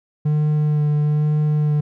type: tone with vibrato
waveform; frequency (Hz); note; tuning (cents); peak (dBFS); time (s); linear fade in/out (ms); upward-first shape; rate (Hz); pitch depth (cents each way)
triangle; 150; D3; +37; -13; 0.25-1.81; 10; sine; 1.1; 15
effects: none